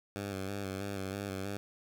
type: tone with vibrato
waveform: 10% pulse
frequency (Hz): 98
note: G2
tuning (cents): 0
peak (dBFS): -28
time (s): 0.16-1.57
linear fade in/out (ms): 0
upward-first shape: square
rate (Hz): 3.1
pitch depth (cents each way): 41
effects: none